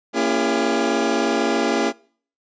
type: chord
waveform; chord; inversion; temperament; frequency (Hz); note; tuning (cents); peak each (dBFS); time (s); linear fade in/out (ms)
25% pulse; A# diminished seventh; none; just; 233.1 / 279.7 / 335.6 / 402.8; A#3 / C#4 / E4 / G4; 0 / +16 / +31 / +47; -20; 0.13-1.93; 50
effects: noise-tail reverb RT60 0.5 s tail -24 dB re dry + resampled to 16000 Hz